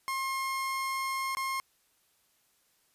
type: tone with dropouts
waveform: 30% pulse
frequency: 1069 Hz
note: C6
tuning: 37 cents sharp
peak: -28 dBFS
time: 0.08-1.6 s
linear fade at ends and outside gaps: 0 ms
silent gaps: 1.35-1.37 s
effects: white hiss -70 dBFS RMS until 2.94 s + resampled to 32000 Hz